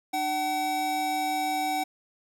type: tone pair together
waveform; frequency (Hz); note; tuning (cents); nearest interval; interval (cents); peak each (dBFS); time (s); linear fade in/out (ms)
square; 301 / 758.5; D4 / F#5; +43 / +43; octave + major third; 1600; -35 / -27; 0.13-1.84; 10
effects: none